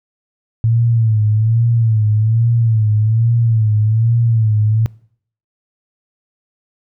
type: tone with vibrato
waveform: sine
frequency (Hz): 111.8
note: A2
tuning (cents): +28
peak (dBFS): -10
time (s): 0.64-4.86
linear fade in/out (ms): 0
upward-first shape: sine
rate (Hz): 1.2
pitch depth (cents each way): 85
effects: noise-tail reverb RT60 0.6 s tail -23 dB re dry